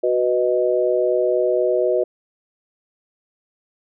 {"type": "chord", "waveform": "sine", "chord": "B major", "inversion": "second", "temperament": "equal", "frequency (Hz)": [370, 493.9, 622.3], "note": ["F#4", "B4", "D#5"], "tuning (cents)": [0, 0, 0], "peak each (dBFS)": -20, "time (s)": [0.03, 2.04], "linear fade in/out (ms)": 10, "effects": []}